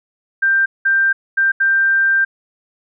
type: tone bursts at uneven times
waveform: sine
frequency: 1575 Hz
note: G6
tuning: 8 cents sharp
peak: -11 dBFS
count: 4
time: 0.42-0.66 / 0.85-1.13 / 1.37-1.52 / 1.6-2.25 s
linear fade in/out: 10 ms
effects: none